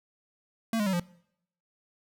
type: tone with pitch steps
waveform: square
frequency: 226.5 / 207.7 / 190.46 / 174.66 Hz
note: A#3 / G#3 / G3 / F3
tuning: -50 / 0 / -50 / 0 cents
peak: -26 dBFS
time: 0.73-0.998 s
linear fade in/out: 2 ms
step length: 67 ms
effects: noise-tail reverb RT60 0.7 s tail -22 dB re dry